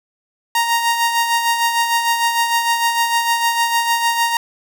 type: tone with tremolo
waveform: sawtooth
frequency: 932.3 Hz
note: A#5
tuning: in tune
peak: -9 dBFS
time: 0.55-4.37 s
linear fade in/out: 2 ms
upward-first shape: sine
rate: 6.6 Hz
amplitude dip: 50%
effects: 7-bit